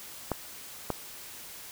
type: clicks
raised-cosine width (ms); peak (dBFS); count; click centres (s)
1; -14; 2; 0.317 / 0.903
effects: white hiss -45 dBFS RMS until 1.71 s